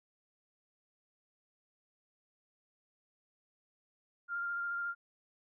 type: tone with vibrato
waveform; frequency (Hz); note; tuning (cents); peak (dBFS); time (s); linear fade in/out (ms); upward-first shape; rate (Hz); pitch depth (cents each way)
sine; 1396.9; F6; 0; -34; 4.28-4.95; 50; square; 14; 10
effects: none